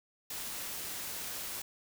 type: noise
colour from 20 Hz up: white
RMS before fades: -40 dBFS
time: 0.3-1.62 s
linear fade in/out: 5 ms
effects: none